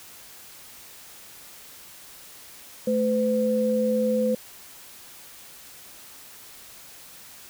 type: tone pair together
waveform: sine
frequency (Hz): 218.4 / 507.9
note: A3 / B4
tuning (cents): -13 / +48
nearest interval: octave + minor third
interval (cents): 1461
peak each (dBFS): -24 / -22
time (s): 2.87-4.35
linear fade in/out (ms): 5
effects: white hiss -46 dBFS RMS until 7.49 s